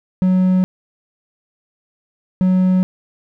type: tone pair in turn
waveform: triangle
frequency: 185 / 185 Hz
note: F#3 / F#3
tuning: 0 / 0 cents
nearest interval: unison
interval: 0 cents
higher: neither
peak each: -9 dBFS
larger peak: neither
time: 0.22-0.64 / 2.41-2.83 s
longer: neither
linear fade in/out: 0 ms
effects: none